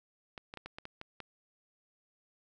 clicks, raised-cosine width 0.3 ms, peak -27 dBFS, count 8, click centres 0.378 / 0.539 / 0.573 / 0.66 / 0.785 / 0.854 / 1.014 / 1.203 s, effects none

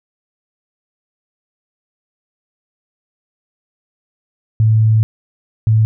sine tone pair in turn, 110 / 110 Hz, A2 / A2, 0 / 0 cents, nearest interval unison, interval 0 cents, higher neither, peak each -8 dBFS, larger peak neither, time 4.6-5.03 / 5.67-5.85 s, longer first, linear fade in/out 0 ms, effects none

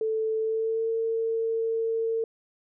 sine tone with pitch glide, 440.3 to 452.2 Hz, A4 to A4, +1 to +47 cents, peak -24 dBFS, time 0.01-2.24 s, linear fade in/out 2 ms, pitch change +46 cents, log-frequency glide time 0.39-0.89 s, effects none

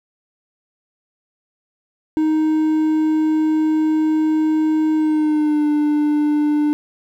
triangle tone with pitch glide, 311.9 to 297.8 Hz, D#4 to D4, +4 to +24 cents, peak -12 dBFS, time 2.17-6.73 s, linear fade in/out 0 ms, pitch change -80 cents, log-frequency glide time 4.95-5.68 s, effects 9-bit

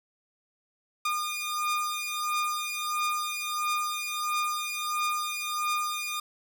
sawtooth beating tone pair, 1215 / 1216.5 Hz, D#6 / D#6, -42 / -39 cents, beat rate 1.5 Hz, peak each -27 / -28 dBFS, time 1.05-6.2 s, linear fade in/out 5 ms, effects none

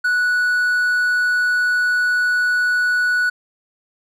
triangle tone, 1474 Hz, F#6, 7 cents flat, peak -13 dBFS, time 0.04-3.3 s, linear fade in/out 10 ms, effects none

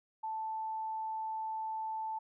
sine tone, 880 Hz, A5, in tune, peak -35 dBFS, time 0.23-2.19 s, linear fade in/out 10 ms, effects none

